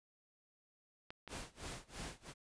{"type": "clicks", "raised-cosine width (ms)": 0.3, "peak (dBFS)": -31, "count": 2, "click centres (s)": [1.105, 1.277]}
{"type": "noise with tremolo", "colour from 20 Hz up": "pink", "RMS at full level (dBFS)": -45, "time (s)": [1.28, 2.34], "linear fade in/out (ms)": 50, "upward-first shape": "sine", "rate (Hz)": 3, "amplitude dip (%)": 95}
{"effects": ["resampled to 22050 Hz"]}